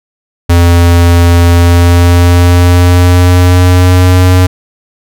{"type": "tone with pitch glide", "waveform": "square", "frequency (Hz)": [86.1, 91.22], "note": ["F2", "F#2"], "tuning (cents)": [-24, -24], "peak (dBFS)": -3, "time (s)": [0.49, 4.47], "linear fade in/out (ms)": 10, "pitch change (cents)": 100, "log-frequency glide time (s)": [1.52, 4.25], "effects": []}